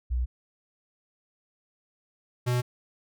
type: tone pair in turn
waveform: sine / square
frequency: 61.3 / 123.35 Hz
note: B1 / B2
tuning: -12 / -2 cents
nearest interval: octave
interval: 1210 cents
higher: second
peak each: -24 dBFS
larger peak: neither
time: 0.1-0.26 / 2.46-2.62 s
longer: neither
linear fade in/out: 20 ms
effects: none

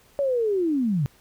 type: linear sweep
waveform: sine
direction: down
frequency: 574 to 127.5 Hz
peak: -20 dBFS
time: 0.19-1.06 s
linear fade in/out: 0 ms
effects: pink hiss -57 dBFS RMS until 1.2 s

